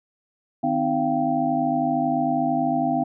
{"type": "tone cluster", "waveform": "sine", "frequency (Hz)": [155.3, 256.1, 309.1, 688, 777], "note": ["D#3", "C4", "D#4", "F5", "G5"], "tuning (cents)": [-3, -37, -11, -26, -16], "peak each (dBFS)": [-33, -24, -28, -24, -26], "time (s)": [0.63, 3.04], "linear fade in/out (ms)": 10, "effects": []}